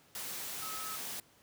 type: tone in noise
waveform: sine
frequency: 1286 Hz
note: E6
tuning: 43 cents flat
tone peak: -43 dBFS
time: 0.62-0.96 s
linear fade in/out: 2 ms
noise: white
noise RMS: -41 dBFS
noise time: 0.15-1.2 s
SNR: -5 dB
effects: pink hiss -64 dBFS RMS until 1.42 s + high-pass 100 Hz 12 dB/octave